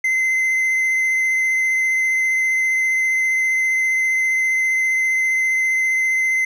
triangle tone with vibrato, 2062 Hz, C7, 26 cents flat, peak -14 dBFS, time 0.04-6.45 s, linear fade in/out 5 ms, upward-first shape sine, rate 15 Hz, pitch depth 12 cents each way, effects none

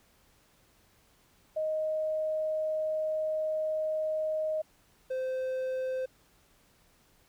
sine / triangle tone pair in turn, 624 / 518.1 Hz, D#5 / C5, +5 / -17 cents, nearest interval minor third, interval 322 cents, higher first, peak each -28 dBFS, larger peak neither, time 1.56-4.62 / 5.1-6.06 s, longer first, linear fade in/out 10 ms, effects pink hiss -65 dBFS RMS until 7.28 s

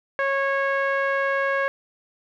sawtooth tone with low-pass filter, 549 Hz, C#5, 17 cents flat, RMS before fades -23 dBFS, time 0.19-1.68 s, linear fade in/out 0 ms, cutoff 1800 Hz, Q 3.1, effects none

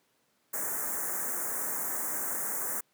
white band-stop noise, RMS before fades -33 dBFS, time 0.53-2.81 s, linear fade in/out 10 ms, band 1900 to 6600 Hz, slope 48 dB/octave, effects pink hiss -71 dBFS RMS until 2.93 s + high-pass 200 Hz 12 dB/octave

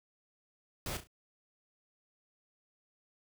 pink noise with echo, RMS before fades -38 dBFS, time 0.86-0.97 s, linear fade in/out 2 ms, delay 34 ms, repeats 3, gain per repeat -9 dB, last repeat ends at 1.072 s, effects none

